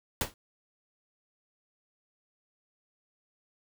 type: noise with exponential decay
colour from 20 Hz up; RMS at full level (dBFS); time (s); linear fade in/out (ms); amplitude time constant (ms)
pink; -25; 0.21-0.34; 1; 27
effects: none